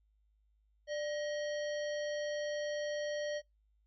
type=harmonic tone with a mistuned harmonic; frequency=631 Hz; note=D#5; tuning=24 cents sharp; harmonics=1 / 3 / 5 / 7 / 9; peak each=-35 / -45 / -49 / -52 / -54 dBFS; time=0.87-3.42 s; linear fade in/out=50 ms; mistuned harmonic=1; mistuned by=-110 cents; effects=noise-tail reverb RT60 0.2 s tail -26 dB re dry + added 52 Hz sine -69 dBFS peak until 3.86 s